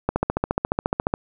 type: click train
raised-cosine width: 1 ms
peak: -6 dBFS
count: 16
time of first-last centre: 0.09-1.139 s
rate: 14.3 Hz
effects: none